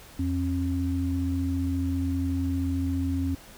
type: tone pair together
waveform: sine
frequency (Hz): 85.04 / 270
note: F2 / C#4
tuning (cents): -46 / -45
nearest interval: octave + minor sixth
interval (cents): 2001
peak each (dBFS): -27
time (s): 0.19-3.35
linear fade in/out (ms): 5
effects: pink hiss -49 dBFS RMS until 3.57 s